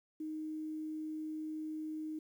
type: tone with quantisation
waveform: sine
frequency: 311.1 Hz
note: D#4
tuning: in tune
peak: -38 dBFS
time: 0.2-2.19 s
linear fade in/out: 5 ms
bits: 11
effects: none